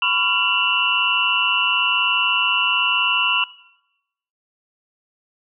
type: tone cluster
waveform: sine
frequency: 1003 / 1124 / 1377 / 2716 / 2917 Hz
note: B5 / C#6 / F6 / F7 / F#7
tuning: +26 / +24 / -25 / -49 / -25 cents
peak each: -25 / -27 / -26 / -19 / -22 dBFS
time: 0.02-3.44 s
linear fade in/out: 2 ms
effects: noise-tail reverb RT60 0.9 s tail -21 dB re dry